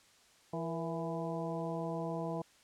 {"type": "harmonic tone with a mistuned harmonic", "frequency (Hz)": 166.1, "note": "E3", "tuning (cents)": 13, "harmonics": [1, 2, 3, 4, 5, 6], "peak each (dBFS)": [-39, -42, -42, -41, -46, -46], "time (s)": [0.53, 2.42], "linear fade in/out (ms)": 5, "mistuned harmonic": 3, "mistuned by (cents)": -63, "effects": ["white hiss -64 dBFS RMS until 2.63 s", "low-pass 8000 Hz 12 dB/octave"]}